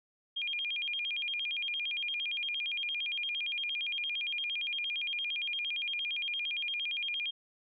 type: tone with vibrato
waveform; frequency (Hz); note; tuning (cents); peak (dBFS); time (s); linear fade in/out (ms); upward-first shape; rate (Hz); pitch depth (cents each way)
sine; 2792; F7; -1; -32; 0.36-7.31; 10; square; 8.7; 250
effects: none

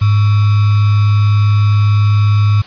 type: tone with sample-and-hold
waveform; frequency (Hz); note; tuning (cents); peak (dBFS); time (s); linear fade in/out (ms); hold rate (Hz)
sine; 103.83; G#2; 0; -7; 0.01-2.62; 10; 1225
effects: white hiss -35 dBFS RMS until 2.66 s + resampled to 11025 Hz

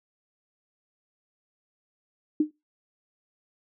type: tone with exponential decay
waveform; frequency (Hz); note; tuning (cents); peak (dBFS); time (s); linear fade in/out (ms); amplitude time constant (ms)
sine; 303.5; D#4; -43; -15; 2.4-2.51; 5; 23
effects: noise-tail reverb RT60 0.2 s tail -21 dB re dry

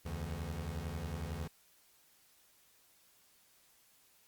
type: beating tone pair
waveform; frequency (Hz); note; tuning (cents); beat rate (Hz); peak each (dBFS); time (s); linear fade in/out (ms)
25% pulse; 73.4 / 84.4; D2 / E2; 0 / +41; 11; -38 / -37; 0.05-1.48; 10
effects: white hiss -67 dBFS RMS until 4.27 s + Opus 48 kbps

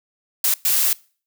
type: noise bursts at uneven times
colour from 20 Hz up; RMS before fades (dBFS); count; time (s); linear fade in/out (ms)
blue; -18; 2; 0.44-0.54 / 0.65-0.93; 2
effects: noise-tail reverb RT60 0.4 s tail -23 dB re dry

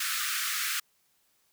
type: high-pass noise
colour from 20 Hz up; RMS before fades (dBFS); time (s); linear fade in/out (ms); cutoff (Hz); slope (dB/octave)
pink; -31; 0-0.8; 5; 1200; 96
effects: white hiss -70 dBFS RMS until 1.52 s

